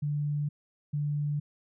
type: tone pair in turn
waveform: sine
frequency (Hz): 146.83 / 146.83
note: D3 / D3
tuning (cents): 0 / 0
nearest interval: unison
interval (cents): 0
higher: neither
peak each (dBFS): -27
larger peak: neither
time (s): 0.02-0.49 / 0.93-1.4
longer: neither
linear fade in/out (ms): 10
effects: none